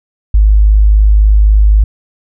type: tone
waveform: sine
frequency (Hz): 51.91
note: G#1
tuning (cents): 0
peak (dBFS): -3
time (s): 0.34-1.84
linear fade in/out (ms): 5
effects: none